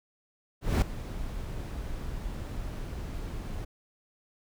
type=noise with ADSR envelope; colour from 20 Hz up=brown; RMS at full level=-20 dBFS; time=0.61-3.65 s; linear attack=210 ms; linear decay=3 ms; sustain=-16 dB; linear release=9 ms; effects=none